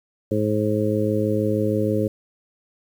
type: harmonic tone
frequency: 106.3 Hz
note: G#2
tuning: 41 cents sharp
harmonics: 1 / 2 / 3 / 4 / 5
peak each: -25 / -25 / -25 / -25 / -25 dBFS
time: 0.31-2.08 s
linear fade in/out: 5 ms
effects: 8-bit